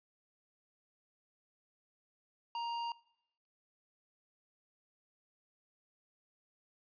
square tone, 936 Hz, A#5, 7 cents sharp, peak -37 dBFS, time 2.55-2.92 s, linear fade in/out 2 ms, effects noise-tail reverb RT60 0.8 s tail -22 dB re dry + resampled to 11025 Hz

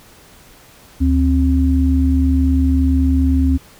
sine tone pair together, 74.2 / 264.4 Hz, D2 / C4, +18 / +18 cents, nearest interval octave + minor seventh, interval 2200 cents, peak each -13 / -15 dBFS, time 1-3.58 s, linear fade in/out 20 ms, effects pink hiss -45 dBFS RMS until 3.79 s

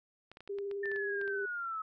clicks, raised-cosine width 0.3 ms, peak -34 dBFS, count 11, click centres 0.316 / 0.371 / 0.406 / 0.476 / 0.586 / 0.713 / 0.857 / 0.916 / 0.961 / 1.214 / 1.278 s
sine tone with vibrato, 400.2 Hz, G4, 36 cents sharp, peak -35 dBFS, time 0.49-1.46 s, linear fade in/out 10 ms, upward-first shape triangle, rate 19 Hz, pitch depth 25 cents each way
sine linear sweep, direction down, 1800 to 1280 Hz, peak -35 dBFS, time 0.83-1.82 s, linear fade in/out 5 ms
effects none

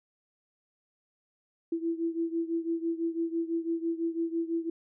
sine beating tone pair, 330.5 / 336.5 Hz, E4 / E4, +5 / +36 cents, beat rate 6 Hz, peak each -30 / -33 dBFS, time 1.72-4.7 s, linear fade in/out 5 ms, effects none

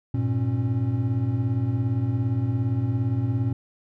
triangle tone cluster, 101 / 118.4 / 272.6 Hz, G#2 / A#2 / C#4, -48 / +27 / -29 cents, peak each -26 / -21 / -28 dBFS, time 0.14-3.53 s, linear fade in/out 5 ms, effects none

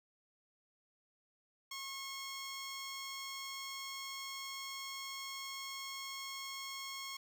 10% pulse tone, 1087 Hz, C#6, 34 cents flat, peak -34 dBFS, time 1.71-7.17 s, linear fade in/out 5 ms, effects none

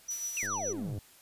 sine tone with tremolo, 5900 Hz, F#8, 6 cents flat, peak -32 dBFS, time 0.08-0.73 s, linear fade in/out 10 ms, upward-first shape sine, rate 7.1 Hz, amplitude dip 50%
blue noise, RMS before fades -43 dBFS, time 0.1-0.47 s, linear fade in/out 10 ms
triangle exponential sweep, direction down, 2800 to 87 Hz, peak -32 dBFS, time 0.37-0.99 s, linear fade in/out 0 ms
click train, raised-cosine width 2 ms, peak -32 dBFS, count 57, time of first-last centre 0.43-0.979 s, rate 102 Hz
effects white hiss -58 dBFS RMS until 1.21 s + resampled to 32000 Hz

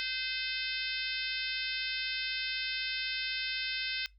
harmonic tone, 516 Hz, C5, 24 cents flat, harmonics 3 / 4 / 5 / 6 / 7 / 8 / 9 / 10, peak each -41 / -40 / -39 / -41 / -41 / -43 / -42 / -42 dBFS, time 0-4.06 s, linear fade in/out 0 ms, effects noise-tail reverb RT60 0.2 s tail -23 dB re dry + added 50 Hz sine -58 dBFS peak until 4.18 s

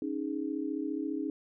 sine chord, C# suspended second, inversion none, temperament just, 277.2 / 311.8 / 415.8 Hz, C#4 / D#4 / G#4, 0 / +4 / +2 cents, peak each -35 / -34 / -40 dBFS, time 0.02-1.3 s, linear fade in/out 2 ms, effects none

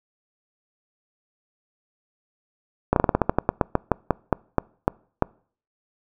slowing click train, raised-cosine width 1 ms, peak -3 dBFS, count 18, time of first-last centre 2.93-5.224 s, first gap 32 ms, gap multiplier 1.16, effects noise-tail reverb RT60 0.5 s tail -26 dB re dry

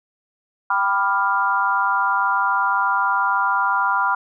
sine chord, G dominant seventh, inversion none, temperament equal with one note detuned, 784 / 987.8 / 1189.7 / 1396.9 Hz, G5 / B5 / D6 / F6, 0 / 0 / +22 / 0 cents, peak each -25 / -20 / -24 / -21 dBFS, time 0.7-4.15 s, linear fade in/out 5 ms, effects none

